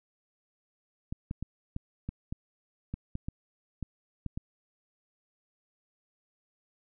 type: clicks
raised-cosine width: 5 ms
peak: -22 dBFS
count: 12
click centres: 1.125 / 1.311 / 1.426 / 1.764 / 2.09 / 2.325 / 2.94 / 3.154 / 3.285 / 3.827 / 4.263 / 4.375 s
effects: none